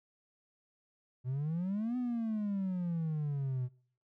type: exponential two-way sweep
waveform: triangle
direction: up then down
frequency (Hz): 122.8 to 252.7 to 122.8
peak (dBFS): -29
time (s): 1.24-3.69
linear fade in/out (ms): 50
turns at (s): 1.97
effects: noise-tail reverb RT60 0.6 s tail -25 dB re dry + tanh soft clip ceiling -26 dBFS